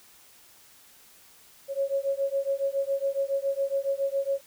sine beating tone pair, 547 / 554.2 Hz, C#5 / C#5, -23 / -1 cents, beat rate 7.2 Hz, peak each -28 dBFS, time 1.68-4.41 s, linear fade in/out 50 ms, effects white hiss -55 dBFS RMS until 4.46 s

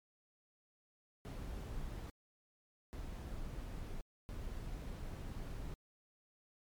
brown noise bursts at uneven times, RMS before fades -44 dBFS, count 3, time 1.25-2.1 / 2.93-4.01 / 4.29-5.74 s, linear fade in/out 0 ms, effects MP3 96 kbps

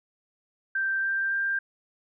sine tone with pitch steps, 1568 / 1578 / 1588.1 Hz, G6 / G6 / G6, 0 / +11 / +22 cents, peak -24 dBFS, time 0.75-1.59 s, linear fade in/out 5 ms, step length 280 ms, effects none

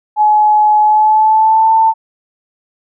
sine tone with pitch glide, 848 to 890.2 Hz, G#5 to A5, +36 to +20 cents, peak -6 dBFS, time 0.16-1.94 s, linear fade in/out 50 ms, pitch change +84 cents, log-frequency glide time 0.81-1.72 s, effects none

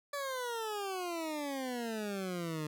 20% pulse exponential sweep, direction down, 579 to 150 Hz, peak -31 dBFS, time 0.13-2.67 s, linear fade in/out 5 ms, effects none

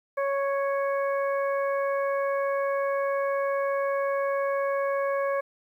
harmonic tone, 554.4 Hz, C#5, in tune, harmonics 1 / 2 / 3 / 4, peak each -25 / -31 / -36 / -41 dBFS, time 0.17-5.41 s, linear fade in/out 10 ms, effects 10-bit

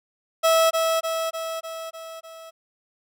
30% pulse tone with echo, 652 Hz, E5, 19 cents flat, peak -13 dBFS, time 0.43-0.71 s, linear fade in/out 20 ms, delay 300 ms, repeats 6, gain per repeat -4 dB, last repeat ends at 2.51 s, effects none

